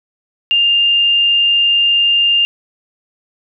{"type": "tone with frequency modulation", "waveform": "sine", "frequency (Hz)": 2804, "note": "F7", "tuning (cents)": 6, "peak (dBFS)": -9, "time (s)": [0.51, 2.45], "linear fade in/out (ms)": 0, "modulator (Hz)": 36.9, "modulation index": 0.38, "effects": []}